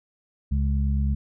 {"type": "harmonic tone", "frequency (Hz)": 69.3, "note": "C#2", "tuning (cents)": 0, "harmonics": [1, 2, 3], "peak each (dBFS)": [-21, -29, -30], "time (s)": [0.51, 1.15], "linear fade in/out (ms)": 10, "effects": []}